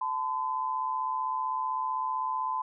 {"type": "tone pair together", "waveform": "sine", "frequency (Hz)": [880, 1015.7], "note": ["A5", "B5"], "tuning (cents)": [0, 48], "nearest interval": "major second", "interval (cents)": 248, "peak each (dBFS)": [-34, -29], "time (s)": [0.01, 2.62], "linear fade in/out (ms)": 5, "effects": []}